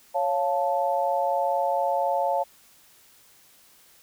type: chord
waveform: sine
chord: Db augmented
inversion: none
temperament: equal with one note detuned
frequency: 554.4 / 698.5 / 877 Hz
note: Db5 / F5 / A5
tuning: 0 / 0 / -6 cents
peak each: -26 dBFS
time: 0.14-2.44 s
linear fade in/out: 20 ms
effects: white hiss -56 dBFS RMS until 4.02 s